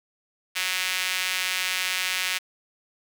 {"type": "tone with high-pass filter", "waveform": "sawtooth", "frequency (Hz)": 184.8, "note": "F#3", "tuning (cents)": -2, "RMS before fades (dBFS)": -27, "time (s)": [0.55, 2.39], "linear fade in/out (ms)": 20, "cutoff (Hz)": 2300, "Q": 1.6, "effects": ["8-bit"]}